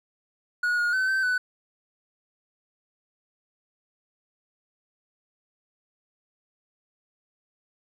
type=tone with pitch steps; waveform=triangle; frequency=1453 / 1435 / 1523 / 1548 / 1495 Hz; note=F#6 / F6 / F#6 / G6 / F#6; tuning=-32 / +47 / +50 / -22 / +17 cents; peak=-20 dBFS; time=0.63-1.38 s; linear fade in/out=5 ms; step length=150 ms; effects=none